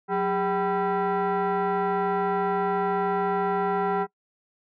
sine tone with frequency modulation, 183 Hz, F#3, 19 cents flat, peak -21 dBFS, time 0.08-4.07 s, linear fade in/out 50 ms, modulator 587 Hz, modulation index 1.8, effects noise-tail reverb RT60 0.1 s tail -23 dB re dry + tanh soft clip ceiling -18 dBFS

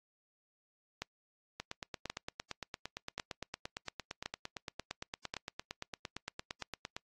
two click trains, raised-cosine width 0.2 ms, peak -20 / -22 dBFS, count 5 / 48, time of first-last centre 1.02-5.34 / 1.6-6.965 s, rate 0.926 / 8.76 Hz, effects noise-tail reverb RT60 0.1 s tail -26 dB re dry + AAC 32 kbps

